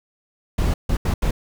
brown noise bursts at uneven times, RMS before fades -19 dBFS, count 4, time 0.58-0.74 / 0.89-0.97 / 1.05-1.14 / 1.22-1.31 s, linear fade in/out 5 ms, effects none

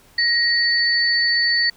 sine tone pair together, 1889 / 4493 Hz, A#6 / C#8, +22 / +23 cents, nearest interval octave + minor third, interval 1501 cents, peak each -18 dBFS, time 0.18-1.7 s, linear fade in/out 5 ms, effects pink hiss -52 dBFS RMS until 1.76 s

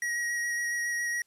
square tone with vibrato, 1900 Hz, A#6, 33 cents sharp, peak -29 dBFS, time 0.02-1.22 s, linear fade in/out 2 ms, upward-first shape square, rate 7.2 Hz, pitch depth 10 cents each way, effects white hiss -71 dBFS RMS until 1.26 s + low-pass 11000 Hz 12 dB/octave

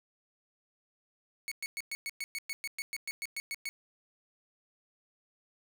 sawtooth tone bursts, 2217 Hz, C#7, in tune, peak -31 dBFS, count 16, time 1.48-3.69 s, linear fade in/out 0 ms, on 35 ms, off 110 ms, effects none

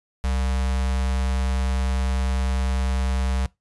square tone with notch filter, 65 Hz, C2, 11 cents flat, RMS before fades -23 dBFS, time 0.24-3.46 s, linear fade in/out 0 ms, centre 310 Hz, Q 1.1, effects noise-tail reverb RT60 0.2 s tail -22 dB re dry + resampled to 24000 Hz

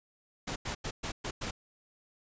pink noise bursts at uneven times, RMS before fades -36 dBFS, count 6, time 0.47-0.56 / 0.65-0.75 / 0.84-0.91 / 1.03-1.12 / 1.24-1.31 / 1.41-1.51 s, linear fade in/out 10 ms, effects resampled to 16000 Hz

